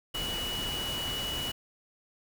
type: tone in noise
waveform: sine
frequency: 2937 Hz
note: F#7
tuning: 13 cents flat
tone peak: -33 dBFS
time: 0.14-1.52 s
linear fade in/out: 10 ms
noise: pink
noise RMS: -37 dBFS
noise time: 0.14-1.52 s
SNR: +1 dB
effects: none